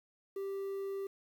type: tone with quantisation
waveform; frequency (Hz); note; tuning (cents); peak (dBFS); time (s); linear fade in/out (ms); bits
triangle; 392; G4; 0; -34; 0.36-1.07; 5; 10
effects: none